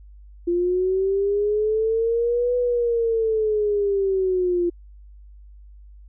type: linear two-way sweep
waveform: sine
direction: up then down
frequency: 344.1 to 493.9 to 344.1 Hz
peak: -18 dBFS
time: 0.47-4.7 s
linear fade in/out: 10 ms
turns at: 2.56 s
effects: added 50 Hz sine -42 dBFS peak until 6.08 s